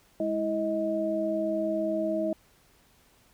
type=tone cluster; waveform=sine; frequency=208.5 / 325.7 / 631 Hz; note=G#3 / E4 / D#5; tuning=+7 / -21 / +24 cents; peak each=-34 / -30 / -28 dBFS; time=0.2-2.33 s; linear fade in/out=2 ms; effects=pink hiss -62 dBFS RMS until 3.33 s